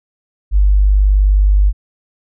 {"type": "tone", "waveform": "sine", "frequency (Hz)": 49.63, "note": "G1", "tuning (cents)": 22, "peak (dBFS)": -7, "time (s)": [0.51, 1.73], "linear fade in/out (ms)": 50, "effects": []}